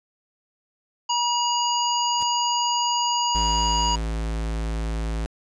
harmonic tone, 959 Hz, A#5, 49 cents sharp, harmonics 1 / 3 / 5 / 7, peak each -22 / -27 / -29 / -30 dBFS, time 1.09-3.96 s, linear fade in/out 10 ms
pink noise with exponential growth, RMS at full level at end -34 dBFS, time 2.14-2.23 s, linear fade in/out 5 ms, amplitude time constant 18 ms
square tone, 55 Hz, A1, in tune, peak -25 dBFS, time 3.35-5.26 s, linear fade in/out 0 ms
effects resampled to 22050 Hz

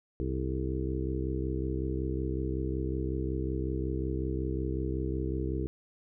harmonic tone with a mistuned harmonic, 65.41 Hz, C2, in tune, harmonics 1 / 2 / 3 / 4 / 5 / 6 / 7, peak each -33 / -36 / -43 / -41 / -36 / -39 / -41 dBFS, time 0.2-5.67 s, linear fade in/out 0 ms, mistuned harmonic 7, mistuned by -57 cents, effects none

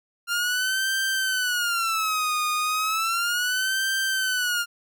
sawtooth tone with vibrato, 1388 Hz, F6, 11 cents flat, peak -19 dBFS, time 0.27-4.66 s, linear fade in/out 50 ms, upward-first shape sine, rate 0.34 Hz, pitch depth 210 cents each way, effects none

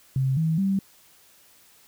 sine tone with pitch steps, 132.8 / 160.69 / 194.43 Hz, C3 / E3 / G3, +26 / -44 / -14 cents, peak -20 dBFS, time 0.16-0.79 s, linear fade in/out 2 ms, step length 210 ms, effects white hiss -56 dBFS RMS until 1.87 s

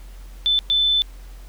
sine tone bursts at uneven times, 3520 Hz, A7, in tune, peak -15 dBFS, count 2, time 0.46-0.59 / 0.7-1.02 s, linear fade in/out 0 ms, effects added 44 Hz sine -36 dBFS peak until 1.48 s + pink hiss -51 dBFS RMS until 1.48 s

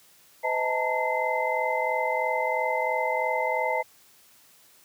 sine tone cluster, 508 / 633 / 869 / 912 / 2063 Hz, B4 / D#5 / A5 / A#5 / C7, +49 / +30 / -22 / -38 / -25 cents, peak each -30 dBFS, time 0.43-3.83 s, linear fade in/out 20 ms, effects white hiss -57 dBFS RMS until 4.84 s + high-pass 80 Hz 12 dB/octave

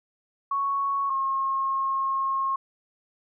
sine tone pair in turn, 1108.7 / 1079 Hz, C#6 / C#6, 0 / -47 cents, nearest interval unison, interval 47 cents, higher first, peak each -23 dBFS, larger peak neither, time 0.51-1.1 / 1.1-2.56 s, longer second, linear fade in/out 5 ms, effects none

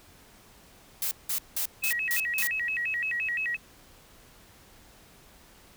blue noise bursts, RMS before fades -29 dBFS, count 6, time 1.02-2.472 s, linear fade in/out 2 ms, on 92 ms, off 180 ms
sine tone with vibrato, 2217 Hz, C#7, in tune, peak -27 dBFS, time 1.82-3.57 s, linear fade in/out 20 ms, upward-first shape square, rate 5.8 Hz, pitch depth 260 cents each way
effects pink hiss -55 dBFS RMS until 5.76 s

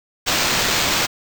white noise with sample-and-hold, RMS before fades -19 dBFS, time 0.26-1.07 s, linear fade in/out 20 ms, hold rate 11025 Hz, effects none

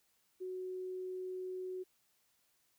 sine tone, 370 Hz, F#4, in tune, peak -39 dBFS, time 0.4-1.84 s, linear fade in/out 20 ms, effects white hiss -75 dBFS RMS until 2.78 s

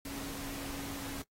sine tone in noise, 277.2 Hz, C#4, in tune, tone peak -42 dBFS, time 0.05-1.22 s, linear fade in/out 2 ms, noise pink, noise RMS -43 dBFS, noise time 0.05-1.22 s, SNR -2 dB, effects noise-tail reverb RT60 0.1 s tail -19 dB re dry + AAC 48 kbps

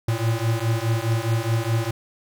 square beating tone pair, 111.4 / 116.2 Hz, A2 / A#2, +22 / -5 cents, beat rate 4.8 Hz, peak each -24 dBFS, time 0.08-1.91 s, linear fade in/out 5 ms, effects none

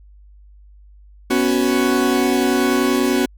40% pulse chord, B suspended second, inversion none, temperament equal, 246.9 / 277.2 / 370 Hz, B3 / C#4 / F#4, 0 / 0 / 0 cents, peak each -18 dBFS, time 1.3-3.26 s, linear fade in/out 10 ms, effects added 50 Hz sine -42 dBFS peak until 3.37 s + MP3 96 kbps

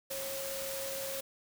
sine tone in noise, 543 Hz, C#5, 36 cents flat, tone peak -39 dBFS, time 0.1-1.21 s, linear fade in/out 10 ms, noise white, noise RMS -40 dBFS, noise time 0.1-1.21 s, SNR -2 dB, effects none

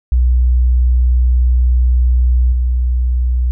sine tone with level steps, 61.7 Hz, B1, 1 cent flat, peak -8 / -11 dBFS, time 0.12-3.51 s, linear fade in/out 0 ms, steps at 2.52 s, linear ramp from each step 5 ms, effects none

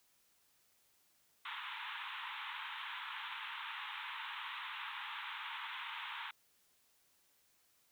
pink band-pass noise, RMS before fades -45 dBFS, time 1.45-6.31 s, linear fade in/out 5 ms, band 860 to 3700 Hz, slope 96 dB/octave, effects white hiss -73 dBFS RMS until 7.91 s

